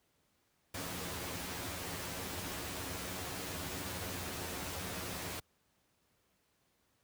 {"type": "noise with comb filter", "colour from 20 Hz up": "pink", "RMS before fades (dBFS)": -41, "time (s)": [0.74, 5.4], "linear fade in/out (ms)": 5, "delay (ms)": 11, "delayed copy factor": 0.7, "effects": ["pink hiss -75 dBFS RMS until 7.03 s", "high-pass 60 Hz 12 dB/octave"]}